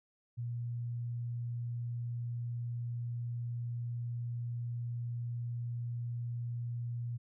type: tone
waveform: sine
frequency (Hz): 119.3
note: A#2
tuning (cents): +41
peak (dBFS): -35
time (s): 0.37-7.18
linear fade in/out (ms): 20
effects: none